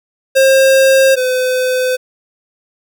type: tone pair in turn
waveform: square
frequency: 534 / 508.5 Hz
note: C5 / C5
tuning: +35 / -50 cents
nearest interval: minor second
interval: 85 cents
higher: first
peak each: -7 / -13 dBFS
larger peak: first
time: 0.35-1.16 / 1.16-1.97 s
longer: neither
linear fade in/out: 20 ms
effects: none